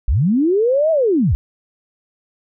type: linear two-way sweep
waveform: sine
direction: up then down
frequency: 42.2 to 659.3 to 51 Hz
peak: -12 dBFS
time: 0.08-1.35 s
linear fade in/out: 0 ms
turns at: 0.91 s
effects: none